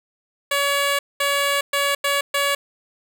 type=tone bursts at uneven times; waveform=10% pulse; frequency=565 Hz; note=C#5; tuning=33 cents sharp; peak=-10 dBFS; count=5; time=0.51-0.99 / 1.2-1.61 / 1.73-1.95 / 2.04-2.21 / 2.34-2.55 s; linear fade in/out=5 ms; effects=none